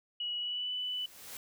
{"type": "tone with pitch glide", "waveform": "sine", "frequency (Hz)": [2925, 2986], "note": ["F#7", "F#7"], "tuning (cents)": [-21, 15], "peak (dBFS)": -33, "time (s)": [0.2, 1.06], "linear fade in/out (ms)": 5, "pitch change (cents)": 36, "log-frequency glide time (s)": [0.39, 0.71]}
{"type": "noise with exponential growth", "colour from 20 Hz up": "white", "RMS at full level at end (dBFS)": -43, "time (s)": [0.54, 1.37], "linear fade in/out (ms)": 2, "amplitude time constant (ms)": 180}
{"effects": []}